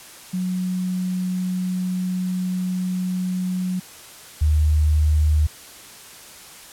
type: tone pair in turn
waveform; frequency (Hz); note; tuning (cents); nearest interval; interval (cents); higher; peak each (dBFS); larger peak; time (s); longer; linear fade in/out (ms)
sine; 183.4 / 76.38; F#3 / D#2; -15 / -31; octave + minor third; 1516; first; -21 / -14; second; 0.33-3.8 / 4.41-5.47; first; 10
effects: white hiss -42 dBFS RMS until 6.72 s + low-pass 12000 Hz 12 dB/octave